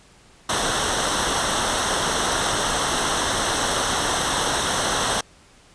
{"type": "noise with comb filter", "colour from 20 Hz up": "pink", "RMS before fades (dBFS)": -22, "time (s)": [0.49, 5.21], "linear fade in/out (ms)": 5, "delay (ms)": 0.42, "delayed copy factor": -0.7, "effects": ["pink hiss -52 dBFS RMS until 5.74 s", "resampled to 22050 Hz"]}